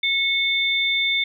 sine tone pair together, 2198 / 3570 Hz, C#7 / A7, -15 / +24 cents, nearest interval minor sixth, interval 839 cents, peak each -21 dBFS, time 0.03-1.24 s, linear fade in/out 5 ms, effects none

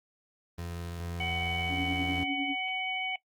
30% pulse tone, 85.7 Hz, F2, 32 cents flat, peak -32 dBFS, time 0.58-2.24 s, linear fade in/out 5 ms
harmonic tone, 749 Hz, F#5, 21 cents sharp, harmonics 1 / 3 / 4, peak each -36 / -33 / -37 dBFS, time 1.2-3.16 s, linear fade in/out 5 ms
sine tone with tremolo, 279.3 Hz, C#4, 13 cents sharp, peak -29 dBFS, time 1.69-2.56 s, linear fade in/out 50 ms, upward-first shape sine, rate 10 Hz, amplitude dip 65%
effects noise-tail reverb RT60 0.1 s tail -17 dB re dry + Opus 24 kbps

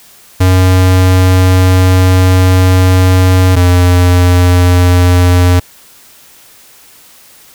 square tone pair in turn, 92.5 / 89.25 Hz, F#2 / F2, 0 / +38 cents, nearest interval minor second, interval 62 cents, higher first, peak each -5 dBFS, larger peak neither, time 0.4-3.56 / 3.56-5.6 s, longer first, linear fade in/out 10 ms, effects white hiss -40 dBFS RMS until 7.54 s

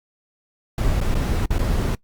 brown noise with dropouts, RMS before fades -20 dBFS, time 0.78-1.95 s, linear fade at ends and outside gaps 2 ms, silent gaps 1.004-1.012 / 1.144-1.151 / 1.458-1.505 / 1.583-1.591 s, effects noise-tail reverb RT60 0.1 s tail -22 dB re dry + Opus 48 kbps

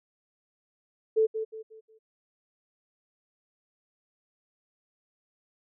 sine tone with echo, 440 Hz, A4, in tune, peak -19 dBFS, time 1.16-1.27 s, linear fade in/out 20 ms, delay 180 ms, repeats 4, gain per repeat -9 dB, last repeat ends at 1.99 s, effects none

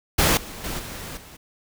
pink noise with level steps, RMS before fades -18 / -37 / -30 / -35 / -44 dBFS, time 0.18-1.37 s, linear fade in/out 10 ms, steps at 0.37 / 0.64 / 0.79 / 1.17 s, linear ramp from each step 2 ms, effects none

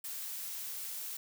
blue noise, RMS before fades -41 dBFS, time 0.04-1.17 s, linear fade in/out 5 ms, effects none

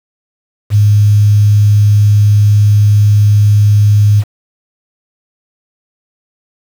sine tone with quantisation, 103.83 Hz, G#2, in tune, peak -4 dBFS, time 0.7-4.24 s, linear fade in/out 50 ms, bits 5, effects none

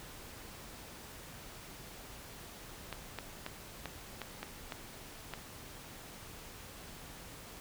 clicks, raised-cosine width 0.3 ms, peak -23 dBFS, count 8, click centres 2.927 / 3.187 / 3.464 / 3.857 / 4.217 / 4.43 / 4.722 / 5.337 s, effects pink hiss -50 dBFS RMS until 7.6 s

